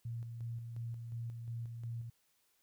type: tone with tremolo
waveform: sine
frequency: 116.6 Hz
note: A#2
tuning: 1 cent sharp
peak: -38 dBFS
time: 0.05-2.1 s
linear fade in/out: 5 ms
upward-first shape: square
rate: 2.8 Hz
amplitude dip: 40%
effects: white hiss -75 dBFS RMS until 2.62 s